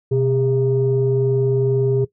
sine tone pair together, 127 / 403.2 Hz, B2 / G4, +49 / +49 cents, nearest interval octave + minor sixth, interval 2000 cents, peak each -17 dBFS, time 0.11-2.05 s, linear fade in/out 10 ms, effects noise-tail reverb RT60 0.1 s tail -17 dB re dry + tanh soft clip ceiling -8 dBFS

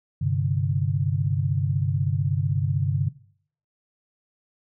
sine chord, G suspended fourth, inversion none, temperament equal, 98 / 130.81 / 146.83 Hz, G2 / C3 / D3, 0 / 0 / 0 cents, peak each -25 dBFS, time 0.21-3.09 s, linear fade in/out 10 ms, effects noise-tail reverb RT60 0.6 s tail -20 dB re dry

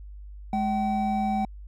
triangle tone pair together, 210.2 / 766.6 Hz, G#3 / G5, +21 / -39 cents, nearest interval octave + minor seventh, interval 2240 cents, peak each -24 dBFS, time 0.53-1.45 s, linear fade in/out 2 ms, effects added 50 Hz sine -39 dBFS peak until 1.67 s

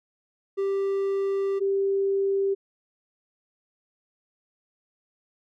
triangle / sine tone pair in turn, 392.7 / 392.7 Hz, G4 / G4, +3 / +3 cents, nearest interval unison, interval 0 cents, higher neither, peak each -21 dBFS, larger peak neither, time 0.57-1.6 / 1.6-2.55 s, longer first, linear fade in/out 20 ms, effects none

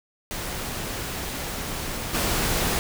pink noise with level steps, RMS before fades -31 / -24 dBFS, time 0.31-2.79 s, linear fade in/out 0 ms, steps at 2.13 s, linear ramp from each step 20 ms, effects none

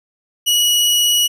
sawtooth tone with vibrato, 2919 Hz, F#7, 24 cents flat, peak -9 dBFS, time 0.46-1.28 s, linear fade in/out 20 ms, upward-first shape sine, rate 20 Hz, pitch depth 9 cents each way, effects none

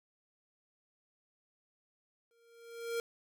square tone with exponential growth, 465.2 Hz, A#4, 4 cents flat, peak -32 dBFS, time 2.31-3 s, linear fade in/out 1 ms, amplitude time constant 150 ms, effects none

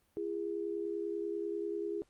sine tone pair together, 338.7 / 408.9 Hz, E4 / G#4, +47 / -27 cents, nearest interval minor third, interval 326 cents, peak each -38 / -36 dBFS, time 0.17-2.02 s, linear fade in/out 0 ms, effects pink hiss -73 dBFS RMS until 2.09 s + Opus 32 kbps

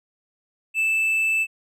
triangle tone, 2637 Hz, E7, in tune, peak -17 dBFS, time 0.74-1.47 s, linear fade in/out 50 ms, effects none

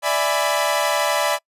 sawtooth chord, E dominant seventh, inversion third, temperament equal with one note detuned, 587.3 / 659.3 / 830.6 / 995.2 Hz, D5 / E5 / G#5 / B5, 0 / 0 / 0 / +13 cents, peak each -18 / -20 / -22 / -20 dBFS, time 0.02-1.39 s, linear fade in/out 50 ms, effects noise-tail reverb RT60 0.1 s tail -26 dB re dry + resampled to 32000 Hz

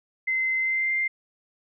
sine tone with pitch glide, 2063 to 2097 Hz, C7 to C7, -25 to +3 cents, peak -22 dBFS, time 0.27-1.08 s, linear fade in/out 10 ms, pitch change +28 cents, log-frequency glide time 0.58-0.95 s, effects none

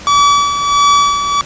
45% pulse tone with tremolo, 1146 Hz, D6, 43 cents flat, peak -6 dBFS, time 0.07-1.41 s, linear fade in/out 0 ms, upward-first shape sine, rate 1.5 Hz, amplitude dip 60%, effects pink hiss -31 dBFS RMS until 1.45 s + resampled to 16000 Hz

